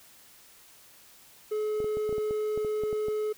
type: tone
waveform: triangle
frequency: 426.9 Hz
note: G#4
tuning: 48 cents sharp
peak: -25 dBFS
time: 1.51-3.33 s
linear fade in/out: 10 ms
type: clicks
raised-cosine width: 2 ms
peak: -25 dBFS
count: 12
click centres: 1.803 / 1.844 / 1.971 / 2.093 / 2.127 / 2.182 / 2.309 / 2.576 / 2.648 / 2.836 / 2.929 / 3.084 s
effects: white hiss -55 dBFS RMS until 3.37 s